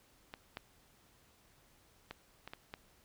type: clicks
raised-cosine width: 0.3 ms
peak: -28 / -25 / -27 / -29 / -28 / -27 dBFS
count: 6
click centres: 0.339 / 0.571 / 2.11 / 2.476 / 2.535 / 2.739 s
effects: pink hiss -67 dBFS RMS until 3.04 s